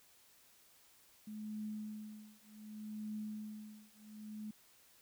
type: tone with tremolo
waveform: sine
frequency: 213.4 Hz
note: G#3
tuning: 47 cents sharp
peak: -39 dBFS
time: 1.27-4.51 s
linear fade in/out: 5 ms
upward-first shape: triangle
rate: 0.66 Hz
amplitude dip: 100%
effects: white hiss -66 dBFS RMS until 5.01 s